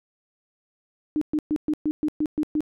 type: tone bursts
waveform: sine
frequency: 303.7 Hz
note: D#4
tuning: 42 cents flat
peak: -20 dBFS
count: 9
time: 1.16-2.606 s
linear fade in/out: 0 ms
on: 54 ms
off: 120 ms
effects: none